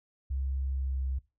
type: tone with pitch glide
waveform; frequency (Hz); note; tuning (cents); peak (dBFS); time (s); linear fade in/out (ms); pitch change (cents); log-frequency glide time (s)
sine; 67 to 65.96; C2 to C2; +42 to +15; -29; 0.3-1.19; 10; -27; 0.67-1.05
effects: noise-tail reverb RT60 0.3 s tail -21 dB re dry